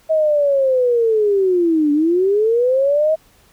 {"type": "linear two-way sweep", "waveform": "sine", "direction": "down then up", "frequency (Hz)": [641, 288, 641], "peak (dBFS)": -12, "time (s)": [0.09, 3.16], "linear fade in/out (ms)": 20, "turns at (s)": 1.92, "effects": ["pink hiss -53 dBFS RMS until 3.52 s"]}